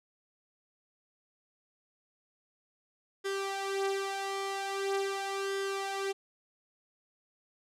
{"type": "tone with flanger", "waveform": "sawtooth", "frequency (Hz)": 392, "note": "G4", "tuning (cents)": 0, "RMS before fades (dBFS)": -34, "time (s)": [3.24, 6.13], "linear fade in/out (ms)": 20, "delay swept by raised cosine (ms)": [0.59, 4.19], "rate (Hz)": 0.43, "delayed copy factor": 0.65, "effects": ["low-pass 9000 Hz 12 dB/octave"]}